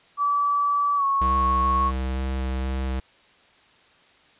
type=tone with pitch glide; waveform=sine; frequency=1152 to 1102.5 Hz; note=D6 to C#6; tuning=-34 to -10 cents; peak=-19 dBFS; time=0.17-1.92 s; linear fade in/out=50 ms; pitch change=-76 cents; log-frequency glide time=0.96-1.04 s
type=tone with vibrato; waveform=square; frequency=65.41 Hz; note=C2; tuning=in tune; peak=-25 dBFS; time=1.21-3 s; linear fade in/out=5 ms; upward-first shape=square; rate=2.1 Hz; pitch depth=9 cents each way
effects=white hiss -56 dBFS RMS until 4.39 s + resampled to 8000 Hz